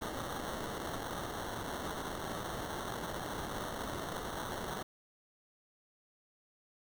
white noise with sample-and-hold, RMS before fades -40 dBFS, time 0.01-4.83 s, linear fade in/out 10 ms, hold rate 2450 Hz, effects none

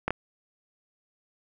clicks, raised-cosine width 0.5 ms, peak -11 dBFS, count 2, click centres 0.08 / 0.106 s, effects none

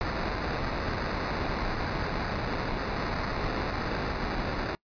pink noise with sample-and-hold, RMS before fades -31 dBFS, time 0.01-4.75 s, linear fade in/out 0 ms, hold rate 3150 Hz, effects noise-tail reverb RT60 0.1 s tail -25 dB re dry + resampled to 11025 Hz

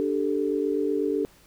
sine chord, D suspended fourth, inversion none, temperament equal, 293.7 / 392 / 440 Hz, D4 / G4 / A4, 0 / 0 / 0 cents, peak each -27 dBFS, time 0-1.25 s, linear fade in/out 0 ms, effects pink hiss -56 dBFS RMS until 1.46 s

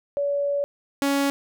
sine / sawtooth tone pair in turn, 569 / 279.3 Hz, C#5 / C#4, +45 / +13 cents, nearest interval octave, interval 1232 cents, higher first, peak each -21 / -16 dBFS, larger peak second, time 0.17-0.64 / 1.02-1.3 s, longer first, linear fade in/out 0 ms, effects none

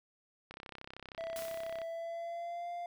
click train, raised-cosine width 0.3 ms, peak -30 dBFS, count 44, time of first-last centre 0.51-1.817 s, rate 32.9 Hz
triangle tone with pitch glide, 660 to 696.8 Hz, E5 to F5, +2 to -4 cents, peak -36 dBFS, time 1.18-2.86 s, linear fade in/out 2 ms, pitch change +94 cents, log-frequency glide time 1.81-2.7 s
white noise with exponential decay, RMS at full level -44 dBFS, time 1.36-2.05 s, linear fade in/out 2 ms, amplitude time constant 150 ms
effects none

